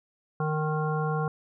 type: harmonic tone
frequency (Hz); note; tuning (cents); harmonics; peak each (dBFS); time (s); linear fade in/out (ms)
154.3; D#3; -14; 1 / 3 / 5 / 7 / 9; -27 / -32 / -34 / -35 / -37; 0.4-1.28; 2
effects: none